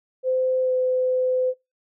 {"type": "tone with pitch glide", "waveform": "sine", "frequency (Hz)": [515, 510], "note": ["C5", "C5"], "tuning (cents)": [-28, -44], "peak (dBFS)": -19, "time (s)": [0.23, 1.54], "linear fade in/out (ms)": 50, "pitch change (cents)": -16, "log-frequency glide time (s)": [0.62, 0.72], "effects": ["noise-tail reverb RT60 0.2 s tail -19 dB re dry"]}